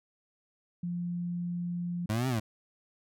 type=tone; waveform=sine; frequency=174.61 Hz; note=F3; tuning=in tune; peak=-31 dBFS; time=0.83-2.06 s; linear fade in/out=5 ms
type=exponential two-way sweep; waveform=25% pulse; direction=up then down; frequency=103.8 to 134.2 to 103.8 Hz; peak=-24 dBFS; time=2.09-2.4 s; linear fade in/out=10 ms; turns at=2.28 s
effects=none